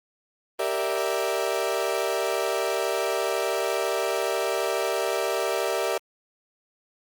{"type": "chord", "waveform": "35% pulse", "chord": "E half-diminished seventh", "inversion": "first", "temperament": "equal", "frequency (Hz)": [392, 466.2, 587.3, 659.3], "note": ["G4", "Bb4", "D5", "E5"], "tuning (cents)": [0, 0, 0, 0], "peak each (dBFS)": -28, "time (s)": [0.59, 5.98], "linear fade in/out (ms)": 5, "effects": ["Opus 32 kbps"]}